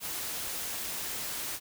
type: noise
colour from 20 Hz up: white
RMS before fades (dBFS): -36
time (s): 0-1.6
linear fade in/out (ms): 50
effects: none